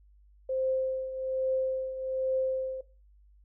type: tone with tremolo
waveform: sine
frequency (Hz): 523.3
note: C5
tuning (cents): 0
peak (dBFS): -25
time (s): 0.49-2.81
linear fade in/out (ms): 5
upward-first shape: triangle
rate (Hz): 1.2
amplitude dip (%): 70
effects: noise-tail reverb RT60 0.3 s tail -17 dB re dry + added 50 Hz sine -56 dBFS peak until 3.44 s